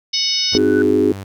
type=harmonic tone; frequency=740 Hz; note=F#5; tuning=in tune; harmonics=3 / 4 / 5 / 6 / 7 / 8; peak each=-29 / -25 / -23 / -26 / -18 / -27 dBFS; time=0.13-0.58 s; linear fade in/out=10 ms
type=tone with exponential growth; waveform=sine; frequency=1489 Hz; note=F#6; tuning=11 cents sharp; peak=-20 dBFS; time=0.22-0.82 s; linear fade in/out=1 ms; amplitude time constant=130 ms
type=tone; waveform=sawtooth; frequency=98 Hz; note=G2; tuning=in tune; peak=-24 dBFS; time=0.52-1.24 s; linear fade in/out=10 ms
type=chord; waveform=sine; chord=Ab dominant seventh; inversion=first; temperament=equal with one note detuned; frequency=260.3 / 311.1 / 370 / 415.3 Hz; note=C4 / Eb4 / Gb4 / Ab4; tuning=-9 / 0 / 0 / 0 cents; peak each=-18 / -17 / -18 / -16 dBFS; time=0.55-1.12 s; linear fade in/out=0 ms
effects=none